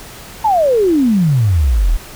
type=exponential sweep; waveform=sine; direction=down; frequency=914 to 35.9 Hz; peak=-9 dBFS; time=0.44-1.97 s; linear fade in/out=10 ms; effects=pink hiss -34 dBFS RMS until 2.15 s